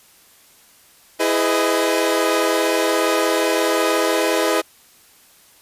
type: chord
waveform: sawtooth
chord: E major seventh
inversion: none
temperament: equal with one note detuned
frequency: 329.6 / 415.3 / 504.8 / 622.3 Hz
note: E4 / G#4 / B4 / D#5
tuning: 0 / 0 / +38 / 0 cents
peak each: -18 dBFS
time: 1.19-4.62 s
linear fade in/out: 20 ms
effects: white hiss -51 dBFS RMS until 5.61 s + resampled to 32000 Hz